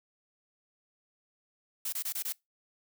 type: noise bursts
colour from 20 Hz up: blue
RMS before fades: -34 dBFS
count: 5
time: 1.85-2.325 s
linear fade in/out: 5 ms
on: 75 ms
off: 25 ms
effects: noise-tail reverb RT60 0.2 s tail -24 dB re dry